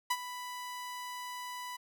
sawtooth tone with ADSR envelope, 990 Hz, B5, 4 cents sharp, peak -23 dBFS, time 0.1-1.77 s, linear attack 9 ms, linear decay 51 ms, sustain -13 dB, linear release 14 ms, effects none

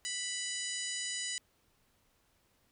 harmonic tone, 987.8 Hz, B5, in tune, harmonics 2 / 3 / 4 / 5 / 6 / 7 / 8 / 9, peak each -43 / -43 / -45 / -44 / -49 / -40 / -49 / -44 dBFS, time 0.05-1.38 s, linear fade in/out 0 ms, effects pink hiss -72 dBFS RMS until 2.71 s

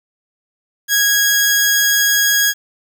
sawtooth tone pair together, 1651 / 3302 Hz, G#6 / G#7, -11 / -11 cents, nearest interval octave, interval 1200 cents, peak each -10 dBFS, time 0.88-2.54 s, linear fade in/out 50 ms, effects 7-bit

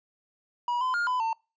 triangle tone with pitch steps, 966 / 1020 / 1415 / 1004 / 901 Hz, B5 / C6 / F6 / B5 / A5, -39 / -44 / +22 / +28 / +41 cents, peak -23 dBFS, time 0.68-1.33 s, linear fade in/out 2 ms, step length 130 ms, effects noise-tail reverb RT60 0.3 s tail -26 dB re dry + resampled to 16000 Hz

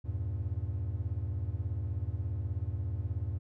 triangle chord, E diminished, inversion none, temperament equal with one note detuned, 81.41 / 98 / 116.54 Hz, E2 / G2 / Bb2, -21 / 0 / 0 cents, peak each -34 / -33 / -37 dBFS, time 0.04-3.39 s, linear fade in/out 20 ms, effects none

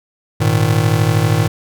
square chord, Ab suspended second, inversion none, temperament just, 103.83 / 116.8 / 155.74 Hz, Ab2 / Bb2 / Eb3, 0 / +4 / +2 cents, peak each -17 dBFS, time 0.4-1.48 s, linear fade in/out 10 ms, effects none

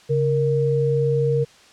sine tone pair together, 138.6 / 466.2 Hz, C#3 / A#4, 0 / 0 cents, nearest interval octave + major sixth, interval 2100 cents, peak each -20 / -19 dBFS, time 0.09-1.45 s, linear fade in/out 20 ms, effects white hiss -50 dBFS RMS until 1.72 s + low-pass 6000 Hz 12 dB/octave

